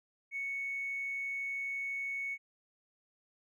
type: tone with tanh clipping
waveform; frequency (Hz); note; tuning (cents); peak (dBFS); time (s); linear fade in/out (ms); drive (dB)
triangle; 2217; C#7; 0; -34; 0.31-2.38; 50; 1
effects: none